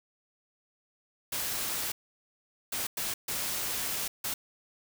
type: noise bursts at uneven times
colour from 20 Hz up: white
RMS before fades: -33 dBFS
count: 5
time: 1.32-1.92 / 2.72-2.87 / 2.97-3.14 / 3.28-4.08 / 4.24-4.34 s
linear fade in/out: 5 ms
effects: none